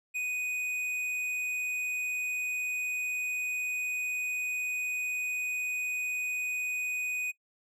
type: tone with tanh clipping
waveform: sine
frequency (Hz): 2489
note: D#7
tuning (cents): 0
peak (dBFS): -32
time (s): 0.14-7.32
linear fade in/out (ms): 20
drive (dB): 10
effects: noise-tail reverb RT60 0.1 s tail -20 dB re dry